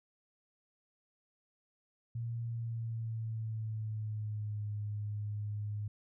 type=tone with pitch glide; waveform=sine; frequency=116.54 to 104.43 Hz; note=A#2 to G#2; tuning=0 to +10 cents; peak=-35 dBFS; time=2.15-5.88 s; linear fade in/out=5 ms; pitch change=-190 cents; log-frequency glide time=2.45-4.67 s; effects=none